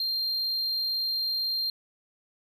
triangle tone, 4186 Hz, C8, in tune, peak -25 dBFS, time 0-1.7 s, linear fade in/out 2 ms, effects none

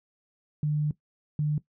sine tone pair in turn, 150 / 150 Hz, D3 / D3, +37 / +37 cents, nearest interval unison, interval 0 cents, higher neither, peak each -23 dBFS, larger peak neither, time 0.63-0.91 / 1.39-1.58 s, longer first, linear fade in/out 2 ms, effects noise-tail reverb RT60 0.1 s tail -17 dB re dry

